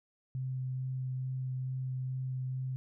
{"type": "tone with vibrato", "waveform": "sine", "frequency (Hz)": 129.6, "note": "C3", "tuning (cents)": -16, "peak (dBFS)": -33, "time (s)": [0.35, 2.76], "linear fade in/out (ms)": 0, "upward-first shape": "sine", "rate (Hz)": 2.3, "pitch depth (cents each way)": 9, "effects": []}